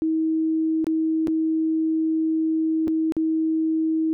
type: tone with dropouts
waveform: sine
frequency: 319.2 Hz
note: D#4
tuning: 44 cents sharp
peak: -19 dBFS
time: 0.02-4.13 s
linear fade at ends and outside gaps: 0 ms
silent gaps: 0.844-0.868 / 1.272-1.281 / 2.874-2.88 / 3.122-3.167 s
effects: none